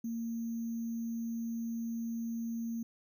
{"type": "tone with sample-and-hold", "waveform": "sine", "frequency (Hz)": 230, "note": "A#3", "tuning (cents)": -23, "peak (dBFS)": -34, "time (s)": [0.04, 2.83], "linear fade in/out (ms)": 5, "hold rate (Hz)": 6300, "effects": []}